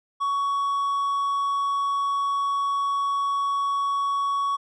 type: tone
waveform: triangle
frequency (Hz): 1120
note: C#6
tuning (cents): +18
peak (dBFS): -20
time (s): 0.2-4.57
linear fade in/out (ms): 20
effects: resampled to 24000 Hz